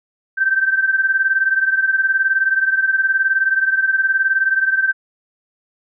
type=beating tone pair; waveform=sine; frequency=1554 / 1573 Hz; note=G6 / G6; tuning=-16 / +6 cents; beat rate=19 Hz; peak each=-15 / -19 dBFS; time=0.37-4.93 s; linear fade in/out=20 ms; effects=none